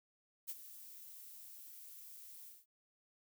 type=noise with ADSR envelope; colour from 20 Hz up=violet; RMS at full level=-41 dBFS; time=0.47-2.66 s; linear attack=27 ms; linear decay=39 ms; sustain=-13 dB; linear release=190 ms; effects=none